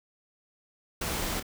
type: noise with echo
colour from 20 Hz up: pink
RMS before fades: -32 dBFS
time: 1.01-1.4 s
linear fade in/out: 5 ms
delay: 28 ms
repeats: 1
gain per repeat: -9 dB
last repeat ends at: 1.428 s
effects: none